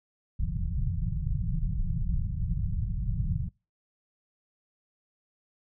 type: low-pass noise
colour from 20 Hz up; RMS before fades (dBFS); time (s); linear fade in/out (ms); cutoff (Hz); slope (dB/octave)
pink; -29; 0.39-3.49; 10; 180; 96
effects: noise-tail reverb RT60 0.3 s tail -26 dB re dry